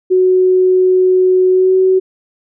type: tone with pitch glide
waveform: sine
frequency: 370 to 375.6 Hz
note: F#4 to F#4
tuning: 0 to +26 cents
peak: -7 dBFS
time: 0.1-2 s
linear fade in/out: 20 ms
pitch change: +26 cents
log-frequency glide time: 1.5-1.75 s
effects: none